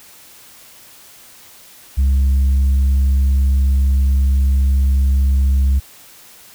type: tone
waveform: sine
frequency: 67.5 Hz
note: C#2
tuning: 45 cents flat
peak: -8 dBFS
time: 1.97-5.8 s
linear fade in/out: 20 ms
effects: tanh soft clip ceiling -10 dBFS + white hiss -43 dBFS RMS until 6.54 s